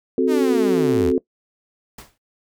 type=chord; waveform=sine; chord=F# diminished; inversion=second; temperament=equal; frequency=261.6 / 370 / 440 Hz; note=C4 / F#4 / A4; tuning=0 / 0 / 0 cents; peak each=-19 dBFS; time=0.18-1.18 s; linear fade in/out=2 ms
type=linear sweep; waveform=sawtooth; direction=down; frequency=320.8 to 64.1 Hz; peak=-20 dBFS; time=0.27-1.13 s; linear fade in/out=50 ms
type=noise with exponential decay; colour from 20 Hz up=pink; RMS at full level=-35 dBFS; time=1.98-2.18 s; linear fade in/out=5 ms; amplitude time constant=43 ms
effects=noise-tail reverb RT60 0.1 s tail -20 dB re dry